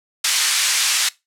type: band-pass noise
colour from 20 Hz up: white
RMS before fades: -18 dBFS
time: 0.24-1.09 s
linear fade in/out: 5 ms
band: 1700 to 7800 Hz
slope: 12 dB/octave
effects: noise-tail reverb RT60 0.2 s tail -20 dB re dry + low-pass 12000 Hz 12 dB/octave